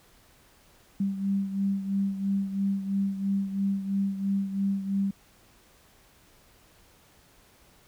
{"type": "beating tone pair", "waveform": "sine", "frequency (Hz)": [196, 199], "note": ["G3", "G3"], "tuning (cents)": [0, 26], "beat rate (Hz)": 3, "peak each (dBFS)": [-26, -32], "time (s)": [1, 5.11], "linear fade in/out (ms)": 5, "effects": ["pink hiss -59 dBFS RMS until 7.87 s"]}